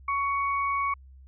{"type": "tone pair together", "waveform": "sine", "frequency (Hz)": [1115.8, 2235], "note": ["C#6", "C#7"], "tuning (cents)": [11, 14], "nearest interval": "octave", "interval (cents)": 1203, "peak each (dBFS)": [-25, -32], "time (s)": [0.08, 0.94], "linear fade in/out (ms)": 5, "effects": ["added 66 Hz sine -47 dBFS peak until 1.27 s"]}